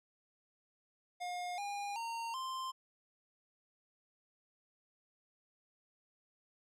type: tone with pitch steps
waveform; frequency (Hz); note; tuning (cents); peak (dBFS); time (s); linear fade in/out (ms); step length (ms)
square; 714 / 810.8 / 920.6 / 1045.4; F5 / G#5 / A#5 / C6; +38 / -42 / -22 / -2; -39; 1.2-2.72; 20; 380
effects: low-pass 9000 Hz 12 dB/octave